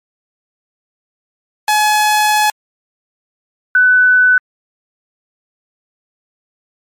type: tone pair in turn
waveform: sawtooth / sine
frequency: 848 / 1498.4 Hz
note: G#5 / F#6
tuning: +36 / +21 cents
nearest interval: minor seventh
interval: 985 cents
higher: second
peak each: -6 dBFS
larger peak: neither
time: 1.68-2.5 / 3.75-4.38 s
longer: first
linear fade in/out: 2 ms
effects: MP3 64 kbps